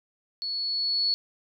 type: tone with level ramp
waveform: sine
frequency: 4399 Hz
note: C#8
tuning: 14 cents flat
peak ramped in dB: -29 to -21 dBFS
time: 0.42-1.14 s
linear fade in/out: 0 ms
effects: none